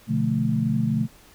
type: chord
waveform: sine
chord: B half-diminished seventh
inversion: none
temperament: equal with one note detuned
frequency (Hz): 123.47 / 146.83 / 175.42 / 220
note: B2 / D3 / F3 / A3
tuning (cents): 0 / 0 / +8 / 0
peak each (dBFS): -26 / -26 / -29 / -23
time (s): 0.07-1.08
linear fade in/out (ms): 50
effects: pink hiss -52 dBFS RMS until 1.34 s